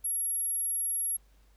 sine tone, 11240 Hz, F9, 10 cents sharp, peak -28 dBFS, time 0.04-1.17 s, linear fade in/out 10 ms, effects added 50 Hz sine -58 dBFS peak until 1.56 s + pink hiss -69 dBFS RMS until 1.56 s

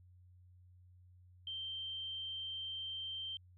sine tone, 3136 Hz, G7, in tune, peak -40 dBFS, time 1.47-3.37 s, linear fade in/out 2 ms, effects added 90 Hz sine -59 dBFS peak until 3.57 s

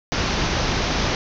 pink low-pass noise, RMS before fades -22 dBFS, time 0.12-1.15 s, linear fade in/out 0 ms, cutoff 6300 Hz, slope 96 dB/octave, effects none

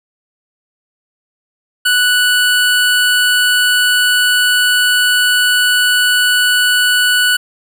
25% pulse tone, 1480 Hz, F#6, in tune, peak -6 dBFS, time 1.85-7.37 s, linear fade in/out 10 ms, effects none

